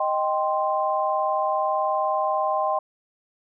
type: chord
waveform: sine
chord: C minor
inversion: first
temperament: equal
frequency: 622.3 / 784 / 1046.5 Hz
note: Eb5 / G5 / C6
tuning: 0 / 0 / 0 cents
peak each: -25 dBFS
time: 0-2.79 s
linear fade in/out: 5 ms
effects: none